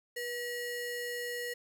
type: ring-modulated tone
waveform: square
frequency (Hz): 1200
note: D6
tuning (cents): +37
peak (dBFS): -33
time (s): 0.16-1.54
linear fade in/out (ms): 10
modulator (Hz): 715
effects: 10-bit